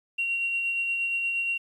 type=tone with tremolo; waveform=sine; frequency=2750 Hz; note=F7; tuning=27 cents flat; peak=-23 dBFS; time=0.18-1.58 s; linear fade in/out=10 ms; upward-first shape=sine; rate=8.5 Hz; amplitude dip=30%; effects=tanh soft clip ceiling -19 dBFS + 10-bit